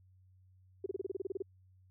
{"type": "tone bursts", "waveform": "sine", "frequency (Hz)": 385.4, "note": "G4", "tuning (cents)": -29, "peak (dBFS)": -33, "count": 12, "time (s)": [0.84, 1.423], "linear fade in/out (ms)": 5, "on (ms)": 22, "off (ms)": 29, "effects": ["added 93 Hz sine -61 dBFS peak until 1.9 s"]}